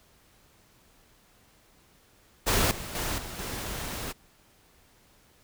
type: noise with level steps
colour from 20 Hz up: pink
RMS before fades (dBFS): -24 / -38 / -31 / -39 / -35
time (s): 2.46-4.13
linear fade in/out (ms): 20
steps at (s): 2.71 / 2.95 / 3.18 / 3.39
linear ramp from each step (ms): 2
effects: pink hiss -61 dBFS RMS until 5.43 s